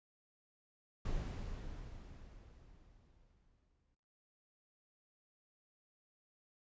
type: noise with exponential decay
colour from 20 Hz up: brown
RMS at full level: -38 dBFS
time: 1.05-3.95 s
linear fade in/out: 5 ms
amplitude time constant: 630 ms
effects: noise-tail reverb RT60 0.8 s tail -18 dB re dry + resampled to 16000 Hz